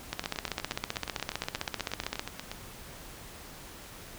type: two click trains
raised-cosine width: 0.2 ms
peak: -18 / -13 dBFS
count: 20 / 33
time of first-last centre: 0.24-2.515 / 0.13-2.195 s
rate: 8.35 / 15.5 Hz
effects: pink hiss -47 dBFS RMS until 4.18 s